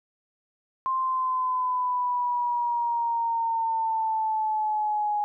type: exponential sweep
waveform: sine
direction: down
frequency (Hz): 1053 to 830.6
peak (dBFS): -23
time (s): 0.86-5.24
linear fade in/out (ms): 0
effects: none